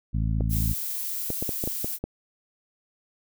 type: harmonic tone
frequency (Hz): 54.8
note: A1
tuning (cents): -6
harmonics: 1 / 2 / 3 / 4 / 5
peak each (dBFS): -25 / -27 / -31 / -35 / -42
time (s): 0.13-0.74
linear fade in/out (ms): 20
type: clicks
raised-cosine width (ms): 2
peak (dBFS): -16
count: 8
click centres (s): 0.408 / 1.303 / 1.425 / 1.492 / 1.639 / 1.675 / 1.845 / 2.04
type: noise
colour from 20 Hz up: violet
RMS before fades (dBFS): -31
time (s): 0.49-1.99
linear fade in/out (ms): 50
effects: none